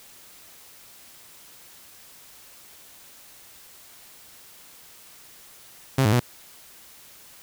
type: tone with pitch steps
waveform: sawtooth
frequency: 133.8 / 105.6 / 122.3 Hz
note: C3 / G#2 / B2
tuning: +39 / +29 / -16 cents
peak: -13 dBFS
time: 5.98-6.199 s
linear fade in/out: 5 ms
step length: 73 ms
effects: white hiss -49 dBFS RMS until 7.42 s